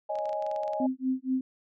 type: chord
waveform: sine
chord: C# suspended second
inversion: none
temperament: equal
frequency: 554.4 / 622.3 / 830.6 Hz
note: C#5 / D#5 / G#5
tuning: 0 / 0 / 0 cents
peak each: -37 / -31 / -33 dBFS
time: 0.09-0.87 s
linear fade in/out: 10 ms
type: clicks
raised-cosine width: 0.2 ms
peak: -31 dBFS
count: 12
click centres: 0.155 / 0.187 / 0.256 / 0.293 / 0.33 / 0.424 / 0.465 / 0.514 / 0.562 / 0.634 / 0.679 / 0.734 s
type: tone with tremolo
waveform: sine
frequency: 259.9 Hz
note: C4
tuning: 11 cents flat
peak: -23 dBFS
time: 0.8-1.41 s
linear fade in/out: 2 ms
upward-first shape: sine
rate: 4.2 Hz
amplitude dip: 100%
effects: none